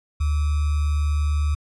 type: tone with sample-and-hold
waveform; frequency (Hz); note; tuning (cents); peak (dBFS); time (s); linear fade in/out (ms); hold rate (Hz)
sine; 74.4; D2; +23; -18; 0.2-1.55; 10; 1225
effects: resampled to 24000 Hz